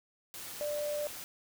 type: tone in noise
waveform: sine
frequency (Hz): 591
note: D5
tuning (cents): +11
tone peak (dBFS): -32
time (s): 0.61-1.07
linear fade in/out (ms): 0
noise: white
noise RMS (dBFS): -44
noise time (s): 0.34-1.24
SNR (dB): +9
effects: none